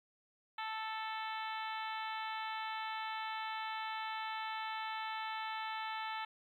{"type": "harmonic tone", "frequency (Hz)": 440, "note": "A4", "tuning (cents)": 0, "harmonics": [2, 3, 4, 5, 6, 7, 8, 9], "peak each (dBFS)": [-41, -45, -47, -49, -51, -52, -53, -54], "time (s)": [0.58, 6.25], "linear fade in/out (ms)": 5, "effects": ["12-bit"]}